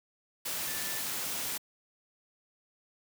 sine tone in noise, 1760 Hz, A6, in tune, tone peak -44 dBFS, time 0.67-1.02 s, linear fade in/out 10 ms, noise white, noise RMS -35 dBFS, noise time 0.45-1.58 s, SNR -12 dB, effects high-pass 80 Hz 12 dB/octave

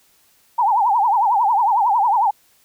sine tone with vibrato, 880 Hz, A5, in tune, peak -13 dBFS, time 0.58-2.31 s, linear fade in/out 10 ms, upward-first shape triangle, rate 11 Hz, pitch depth 240 cents each way, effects white hiss -57 dBFS RMS until 2.64 s

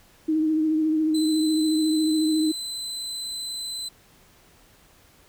sine tone with vibrato, 312.9 Hz, D#4, 10 cents sharp, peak -19 dBFS, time 0.28-2.52 s, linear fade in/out 10 ms, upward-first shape triangle, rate 14 Hz, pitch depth 36 cents each way
30% pulse tone, 4036 Hz, B7, 37 cents sharp, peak -27 dBFS, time 1.14-3.89 s, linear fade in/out 10 ms
effects pink hiss -56 dBFS RMS until 5.28 s

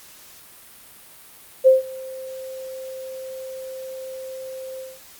sine tone with ADSR envelope, 523.3 Hz, C5, in tune, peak -7 dBFS, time 1.64-5 s, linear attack 30 ms, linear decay 150 ms, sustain -24 dB, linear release 200 ms, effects white hiss -46 dBFS RMS until 5.19 s + Opus 48 kbps

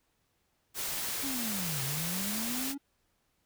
white noise, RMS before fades -35 dBFS, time 0.74-2.75 s, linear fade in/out 50 ms
triangle linear two-way sweep, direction down then up, 284.1 to 130 to 284.1 Hz, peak -34 dBFS, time 1.23-2.78 s, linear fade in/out 10 ms, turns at 1.82 s
effects pink hiss -75 dBFS RMS until 3.45 s

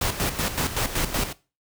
pink noise with tremolo, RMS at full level -24 dBFS, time 0.01-1.33 s, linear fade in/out 5 ms, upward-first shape square, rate 5.3 Hz, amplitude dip 65%, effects noise-tail reverb RT60 0.3 s tail -18 dB re dry

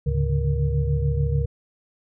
sine tone cluster, 72.2 / 106.1 / 139.3 / 146.2 / 470.4 Hz, D2 / G#2 / C#3 / D3 / A#4, -29 / +38 / +9 / -7 / +16 cents, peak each -23 / -28 / -24 / -27 / -32 dBFS, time 0.06-1.46 s, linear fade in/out 10 ms, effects none

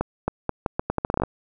accelerating click train, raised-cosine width 1 ms, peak -8 dBFS, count 14, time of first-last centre 0.01-1.236 s, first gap 270 ms, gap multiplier 0.79, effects none

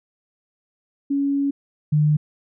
sine tone pair in turn, 280 / 150.66 Hz, C#4 / D3, +18 / +45 cents, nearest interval major seventh, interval 1073 cents, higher first, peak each -18 / -14 dBFS, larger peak second, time 1.1-1.51 / 1.92-2.17 s, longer first, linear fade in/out 10 ms, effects none

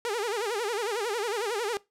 sawtooth tone with vibrato, 440 Hz, A4, in tune, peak -24 dBFS, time 0.05-1.77 s, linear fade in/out 0 ms, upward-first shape sine, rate 11 Hz, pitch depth 180 cents each way, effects noise-tail reverb RT60 0.2 s tail -20 dB re dry + low-pass 11000 Hz 12 dB/octave

